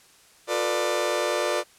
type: chord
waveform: sawtooth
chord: B half-diminished seventh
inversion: second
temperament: just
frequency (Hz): 355.6 / 444.5 / 493.9 / 592.7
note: F4 / A4 / B4 / D5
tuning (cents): +31 / +18 / 0 / +16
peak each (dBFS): -26 / -27 / -26 / -22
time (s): 0.47-1.64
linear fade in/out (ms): 50
effects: white hiss -55 dBFS RMS until 1.78 s + low-pass 10000 Hz 12 dB/octave